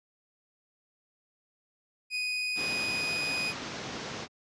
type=tone; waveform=30% pulse; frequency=2489 Hz; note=D#7; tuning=in tune; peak=-27 dBFS; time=2.1-3.54 s; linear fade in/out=50 ms
type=low-pass noise; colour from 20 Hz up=pink; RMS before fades=-37 dBFS; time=2.55-4.28 s; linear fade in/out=50 ms; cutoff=6500 Hz; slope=48 dB/octave
effects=high-pass 150 Hz 12 dB/octave + resampled to 22050 Hz